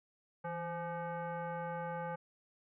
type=tone with frequency modulation; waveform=sine; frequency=164.81 Hz; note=E3; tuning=in tune; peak=-37 dBFS; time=0.44-2.16 s; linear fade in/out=10 ms; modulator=684 Hz; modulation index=1.6; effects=none